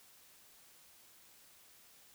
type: silence
effects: white hiss -62 dBFS RMS until 2.14 s